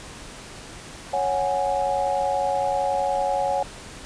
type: chord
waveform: sine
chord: C# suspended fourth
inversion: none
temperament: equal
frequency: 554.4 / 740 / 830.6 Hz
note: C#5 / F#5 / G#5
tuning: 0 / 0 / 0 cents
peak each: -25 dBFS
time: 1.13-3.63 s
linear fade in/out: 5 ms
effects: pink hiss -40 dBFS RMS until 4.05 s + resampled to 22050 Hz